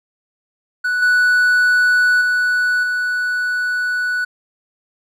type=tone with level steps; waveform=triangle; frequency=1480 Hz; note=F#6; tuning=in tune; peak=-14 / -9 / -12 / -15 dBFS; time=0.84-4.25 s; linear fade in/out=10 ms; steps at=1.02 / 2.21 / 2.83 s; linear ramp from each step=5 ms; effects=none